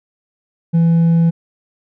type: tone with hard clipping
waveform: sine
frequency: 166.7 Hz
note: E3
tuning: 20 cents sharp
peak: -10 dBFS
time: 0.73-1.31 s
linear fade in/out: 20 ms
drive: 2 dB
effects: none

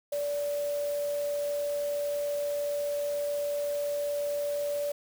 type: tone in noise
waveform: sine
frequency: 579 Hz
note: D5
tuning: 25 cents flat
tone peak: -28 dBFS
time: 0.12-4.92 s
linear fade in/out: 5 ms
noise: white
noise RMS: -45 dBFS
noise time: 0.12-4.92 s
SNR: +14 dB
effects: none

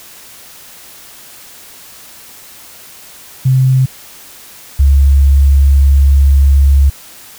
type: tone pair in turn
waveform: sine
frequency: 130.81 / 69.29 Hz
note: C3 / C#2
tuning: 0 / 0 cents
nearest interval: major seventh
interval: 1100 cents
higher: first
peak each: -6 / -4 dBFS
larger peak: second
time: 3.45-3.86 / 4.79-6.9 s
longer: second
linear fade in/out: 10 ms
effects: white hiss -36 dBFS RMS until 7.38 s

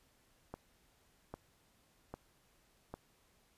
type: click train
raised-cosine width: 1 ms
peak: -29 dBFS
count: 4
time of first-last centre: 0.54-2.94 s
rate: 1.25 Hz
effects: pink hiss -71 dBFS RMS until 3.57 s + resampled to 32000 Hz

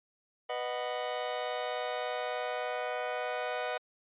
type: chord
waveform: sawtooth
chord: B major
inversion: none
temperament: just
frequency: 493.9 / 617.4 / 740.8 Hz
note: B4 / D#5 / F#5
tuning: 0 / -14 / +2 cents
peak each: -33 dBFS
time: 0.49-3.78 s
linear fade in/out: 10 ms
effects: resampled to 8000 Hz

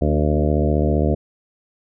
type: harmonic tone with a mistuned harmonic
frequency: 75.2 Hz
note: D2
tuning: 42 cents sharp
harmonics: 1 / 2 / 3 / 4 / 5 / 6 / 7 / 8 / 9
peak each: -19 / -22 / -24 / -25 / -26 / -27 / -27 / -28 / -29 dBFS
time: 0.01-1.15 s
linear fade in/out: 10 ms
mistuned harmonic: 4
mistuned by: -23 cents
effects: none

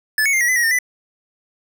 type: tone with pitch steps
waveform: square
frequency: 1736 / 2217 / 2105 / 1918 / 2016 / 1897 / 1819 / 1993 Hz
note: A6 / C#7 / C7 / A#6 / B6 / A#6 / A#6 / B6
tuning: -24 / 0 / +10 / +49 / +35 / +30 / -43 / +15 cents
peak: -15 dBFS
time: 0.18-0.788 s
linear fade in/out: 2 ms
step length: 76 ms
effects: none

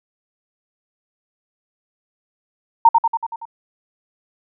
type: tone with echo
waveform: sine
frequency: 918 Hz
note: A#5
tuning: 27 cents flat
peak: -5 dBFS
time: 2.85-2.89 s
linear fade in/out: 5 ms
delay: 94 ms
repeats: 6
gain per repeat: -4 dB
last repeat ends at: 3.454 s
effects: none

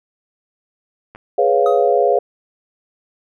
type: clicks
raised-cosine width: 0.5 ms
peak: -22 / -24 dBFS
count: 2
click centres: 1.15 / 1.159 s
type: chord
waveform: sine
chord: C# dominant seventh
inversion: second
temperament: equal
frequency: 415.3 / 493.9 / 554.4 / 698.5 Hz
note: G#4 / B4 / C#5 / E#5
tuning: 0 / 0 / 0 / 0 cents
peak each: -17 dBFS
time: 1.38-2.19 s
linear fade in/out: 5 ms
type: tone with exponential decay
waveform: triangle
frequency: 1259 Hz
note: D#6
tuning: 20 cents sharp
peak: -18 dBFS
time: 1.66-1.96 s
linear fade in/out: 2 ms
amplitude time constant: 65 ms
effects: none

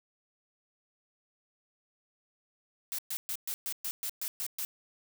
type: noise bursts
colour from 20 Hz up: blue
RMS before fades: -35 dBFS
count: 10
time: 2.92-4.65 s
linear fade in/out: 0 ms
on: 65 ms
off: 120 ms
effects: none

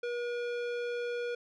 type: tone with low-pass filter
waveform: square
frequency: 480.7 Hz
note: B4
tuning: 47 cents flat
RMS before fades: -35 dBFS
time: 0.03-1.35 s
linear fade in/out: 5 ms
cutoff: 3200 Hz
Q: 0.81
effects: none

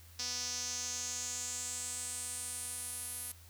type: tone with band-pass filter sweep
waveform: sawtooth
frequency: 246.9 Hz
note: B3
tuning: in tune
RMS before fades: -40 dBFS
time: 0.19-3.32 s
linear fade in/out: 5 ms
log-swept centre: 5400 to 11000 Hz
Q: 4.7
effects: added 84 Hz sine -55 dBFS peak until 3.49 s + white hiss -60 dBFS RMS until 3.49 s

